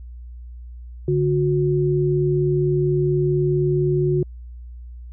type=tone pair together; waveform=sine; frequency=144.3 / 363.6 Hz; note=D3 / F#4; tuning=-30 / -30 cents; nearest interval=octave + major third; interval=1600 cents; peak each=-19 dBFS; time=1.08-4.23 s; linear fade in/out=2 ms; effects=added 60 Hz sine -34 dBFS peak until 5.12 s